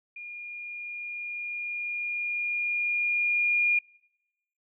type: tone with level ramp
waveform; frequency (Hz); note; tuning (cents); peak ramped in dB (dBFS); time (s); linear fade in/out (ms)
sine; 2422; D#7; -47; -38 to -20; 0.16-3.79; 5
effects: noise-tail reverb RT60 0.9 s tail -25 dB re dry